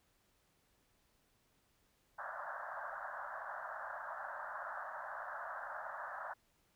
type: band-pass noise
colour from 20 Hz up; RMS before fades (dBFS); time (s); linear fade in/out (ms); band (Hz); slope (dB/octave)
white; -45; 2.18-6.34; 10; 570 to 1700; 96
effects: pink hiss -75 dBFS RMS until 6.75 s